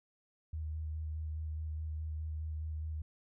sine tone with vibrato, 78 Hz, D#2, 5 cents sharp, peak -36 dBFS, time 0.53-3.02 s, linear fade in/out 5 ms, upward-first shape square, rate 4.8 Hz, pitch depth 14 cents each way, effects none

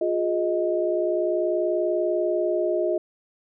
sine tone cluster, 354.7 / 415 / 626 Hz, F4 / G#4 / D#5, +27 / -1 / +10 cents, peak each -24 / -29 / -24 dBFS, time 0.01-2.98 s, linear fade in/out 5 ms, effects none

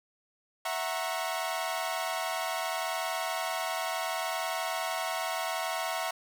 sawtooth chord, F# dominant seventh, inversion third, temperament equal with one note detuned, 659.3 / 740 / 932.3 / 1094.7 Hz, E5 / F#5 / A#5 / C#6, 0 / 0 / 0 / -22 cents, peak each -31 / -32 / -34 / -34 dBFS, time 0.65-6.11 s, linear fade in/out 5 ms, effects none

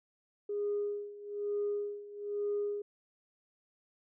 sine tone with tremolo, 410.8 Hz, G#4, 19 cents flat, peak -29 dBFS, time 0.49-2.82 s, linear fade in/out 5 ms, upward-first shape sine, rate 1.1 Hz, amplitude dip 85%, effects tanh soft clip ceiling -26 dBFS

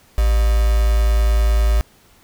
sine tone with quantisation, 55 Hz, A1, in tune, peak -12 dBFS, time 0.18-1.81 s, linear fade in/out 0 ms, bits 4, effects pink hiss -52 dBFS RMS until 2.23 s

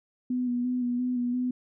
sine tone with vibrato, 246.9 Hz, B3, in tune, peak -25 dBFS, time 0.3-1.51 s, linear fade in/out 5 ms, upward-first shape square, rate 2.9 Hz, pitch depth 23 cents each way, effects none

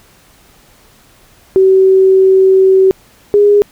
sine tone pair in turn, 380.8 / 410.3 Hz, F#4 / G#4, +50 / -21 cents, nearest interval minor second, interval 129 cents, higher second, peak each -4 dBFS, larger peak neither, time 1.56-2.91 / 3.34-3.62 s, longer first, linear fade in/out 0 ms, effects pink hiss -46 dBFS RMS until 3.71 s

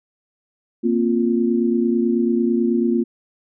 sine chord, Bb suspended second, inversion none, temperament just, 233.1 / 262.2 / 349.6 Hz, Bb3 / C4 / F4, 0 / +4 / +2 cents, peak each -18 / -23 / -20 dBFS, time 0.83-3.04 s, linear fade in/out 20 ms, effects none

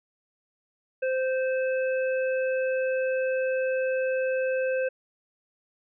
harmonic tone, 520 Hz, C5, 11 cents flat, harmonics 1 / 3 / 5, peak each -24 / -34 / -38 dBFS, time 1.02-4.89 s, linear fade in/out 10 ms, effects none

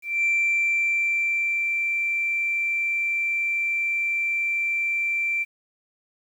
sine tone with ADSR envelope, 2349 Hz, D7, in tune, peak -17 dBFS, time 0.02-5.45 s, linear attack 220 ms, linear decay 1400 ms, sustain -4 dB, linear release 30 ms, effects tanh soft clip ceiling -16 dBFS + 9-bit

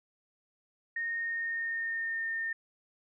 sine tone with pitch glide, 1848 to 1819.4 Hz, A#6 to A#6, -16 to -43 cents, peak -31 dBFS, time 0.96-2.53 s, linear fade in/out 5 ms, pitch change -27 cents, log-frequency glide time 1.16-2.27 s, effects none

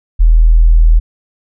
sine tone, 40.47 Hz, E1, 31 cents flat, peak -3 dBFS, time 0.19-1 s, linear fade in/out 20 ms, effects none

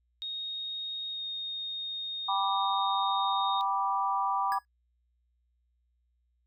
sine tone with pitch glide, 3729 to 3703 Hz, A#7 to A#7, 0 to -12 cents, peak -33 dBFS, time 0.22-3.61 s, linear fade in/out 0 ms, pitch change -12 cents, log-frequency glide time 1.11-1.22 s
sine chord, G major, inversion none, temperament equal with one note detuned, 784 / 979.2 / 1174.7 Hz, G5 / B5 / D6, 0 / -15 / 0 cents, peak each -31 dBFS, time 2.28-4.59 s, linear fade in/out 10 ms
square tone with exponential decay, 1670 Hz, G#6, 9 cents sharp, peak -33 dBFS, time 4.52-4.65 s, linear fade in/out 0 ms, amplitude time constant 27 ms
effects noise-tail reverb RT60 0.1 s tail -23 dB re dry + added 60 Hz sine -70 dBFS peak until 6.46 s

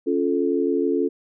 sine chord, Db augmented, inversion none, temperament equal with one note detuned, 277.2 / 349.2 / 436 Hz, Db4 / F4 / A4, 0 / 0 / -16 cents, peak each -23 dBFS, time 0.06-1.09 s, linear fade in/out 20 ms, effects none

